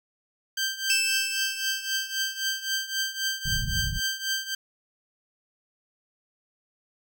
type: tone with tremolo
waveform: 15% pulse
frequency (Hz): 1568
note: G6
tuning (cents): 0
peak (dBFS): -17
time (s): 0.57-4.55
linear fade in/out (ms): 5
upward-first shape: triangle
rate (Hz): 3.8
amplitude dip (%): 85
type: tone with exponential decay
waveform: 20% pulse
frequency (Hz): 2637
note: E7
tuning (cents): 0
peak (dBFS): -16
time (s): 0.9-2.84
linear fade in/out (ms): 1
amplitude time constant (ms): 420
type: low-pass noise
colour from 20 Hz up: pink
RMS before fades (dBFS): -30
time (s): 3.45-4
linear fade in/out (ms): 10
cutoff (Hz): 180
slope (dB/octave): 48
effects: none